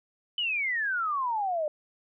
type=exponential sweep; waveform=sine; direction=down; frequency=3025 to 587.3 Hz; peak=-26 dBFS; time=0.38-1.68 s; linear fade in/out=2 ms; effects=none